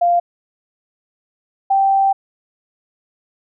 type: tone pair in turn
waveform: sine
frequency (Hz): 696 / 781.2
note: F5 / G5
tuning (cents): -6 / -6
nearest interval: major second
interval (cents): 200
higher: second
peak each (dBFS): -11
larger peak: neither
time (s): 0.01-0.2 / 1.7-2.13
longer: second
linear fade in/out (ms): 10
effects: none